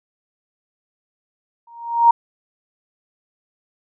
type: tone with exponential growth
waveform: sine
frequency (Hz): 935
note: A#5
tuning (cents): +5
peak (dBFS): -5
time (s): 1.67-2.11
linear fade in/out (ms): 5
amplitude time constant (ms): 95
effects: none